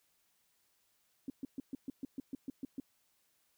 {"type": "tone bursts", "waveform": "sine", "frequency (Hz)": 270, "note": "C#4", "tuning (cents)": -45, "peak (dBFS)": -36, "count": 11, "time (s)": [1.28, 2.8], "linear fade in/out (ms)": 2, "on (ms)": 20, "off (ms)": 130, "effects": ["white hiss -75 dBFS RMS until 3.57 s"]}